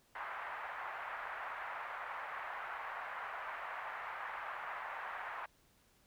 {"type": "band-pass noise", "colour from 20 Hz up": "pink", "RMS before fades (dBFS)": -44, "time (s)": [0.15, 5.46], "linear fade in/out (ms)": 5, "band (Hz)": [780, 1900], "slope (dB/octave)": 24, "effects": ["pink hiss -70 dBFS RMS until 6.06 s"]}